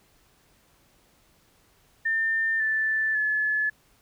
sine tone with pitch steps, 1800 / 1758.9 / 1718.7 Hz, A6 / A6 / A6, +39 / -1 / -41 cents, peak -22 dBFS, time 2.05-3.7 s, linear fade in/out 10 ms, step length 550 ms, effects pink hiss -62 dBFS RMS until 4.01 s

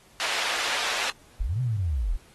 white band-pass noise, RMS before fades -29 dBFS, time 0.2-1.1 s, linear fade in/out 0 ms, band 600 to 3600 Hz, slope 12 dB/octave
sine linear two-way sweep, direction up then down, 30.87 to 130.81 to 30.87 Hz, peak -23 dBFS, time 1.4-2.17 s, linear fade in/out 10 ms, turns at 1.61 s
effects pink hiss -56 dBFS RMS until 2.34 s + AAC 32 kbps

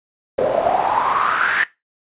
pink noise with band-pass filter sweep, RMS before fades -18 dBFS, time 0.38-1.64 s, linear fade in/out 5 ms, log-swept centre 510 to 1800 Hz, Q 7.7, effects noise-tail reverb RT60 0.2 s tail -17 dB re dry + resampled to 8000 Hz

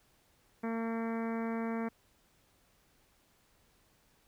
harmonic tone, 227.6 Hz, A#3, 41 cents flat, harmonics 1 / 2 / 3 / 4 / 5 / 6 / 7 / 8 / 9 / 10, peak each -34 / -40 / -44 / -46 / -48 / -50 / -51 / -52 / -53 / -54 dBFS, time 0.63-1.89 s, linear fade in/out 10 ms, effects pink hiss -69 dBFS RMS until 4.27 s

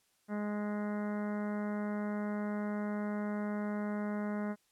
harmonic tone, 208.1 Hz, G#3, 4 cents sharp, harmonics 1 / 2 / 3 / 4 / 5 / 6 / 7 / 8 / 9 / 10, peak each -34 / -44 / -43 / -49 / -50 / -52 / -50 / -57 / -54 / -58 dBFS, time 0.28-4.56 s, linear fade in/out 50 ms, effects white hiss -73 dBFS RMS until 4.71 s + low-pass 12000 Hz 12 dB/octave

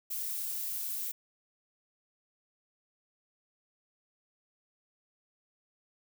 violet noise, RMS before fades -36 dBFS, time 0.1-1.12 s, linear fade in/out 10 ms, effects none

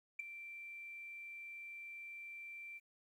sine tone with ADSR envelope, 2349 Hz, D7, in tune, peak -33 dBFS, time 0.19-2.8 s, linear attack 8 ms, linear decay 7 ms, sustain -14 dB, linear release 32 ms, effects tanh soft clip ceiling -34 dBFS + 12-bit

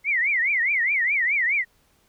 sine tone with vibrato, 2093 Hz, C7, in tune, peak -19 dBFS, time 0.04-1.65 s, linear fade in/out 50 ms, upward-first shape triangle, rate 4.8 Hz, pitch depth 260 cents each way, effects pink hiss -63 dBFS RMS until 2.08 s

